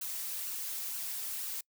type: noise with flanger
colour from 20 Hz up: blue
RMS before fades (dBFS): -38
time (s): 0.01-1.61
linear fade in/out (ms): 5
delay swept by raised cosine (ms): 0.68 to 3.98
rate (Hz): 2.1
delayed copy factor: +0.5
effects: noise-tail reverb RT60 0.1 s tail -26 dB re dry